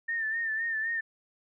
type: tone with vibrato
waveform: sine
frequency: 1800 Hz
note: A6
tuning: 39 cents sharp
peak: -28 dBFS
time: 0.08-1.01 s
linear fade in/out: 10 ms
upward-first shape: sine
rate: 3.9 Hz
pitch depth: 55 cents each way
effects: none